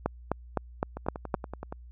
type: two click trains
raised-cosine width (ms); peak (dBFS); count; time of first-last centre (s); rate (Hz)
1; -22 / -12; 9 / 6; 0.97-1.725 / 0.06-1.342; 10.6 / 3.9
effects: added 60 Hz sine -45 dBFS peak until 1.91 s